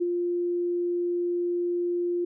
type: tone with ADSR envelope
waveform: sine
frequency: 350 Hz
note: F4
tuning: 4 cents sharp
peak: -21 dBFS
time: 0-2.25 s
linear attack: 22 ms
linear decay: 19 ms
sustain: -3 dB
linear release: 7 ms
effects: none